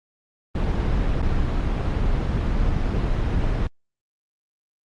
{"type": "noise with dropouts", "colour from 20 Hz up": "brown", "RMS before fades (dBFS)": -21, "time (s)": [0.55, 3.67], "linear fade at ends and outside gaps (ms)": 2, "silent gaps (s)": [1.218, 1.226], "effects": ["low-pass 4000 Hz 12 dB/octave", "Opus 24 kbps"]}